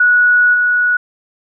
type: tone with level steps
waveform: sine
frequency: 1465 Hz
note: F#6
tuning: 18 cents flat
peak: -7 / -10 dBFS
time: 0-0.97 s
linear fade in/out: 5 ms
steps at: 0.53 s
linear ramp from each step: 20 ms
effects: none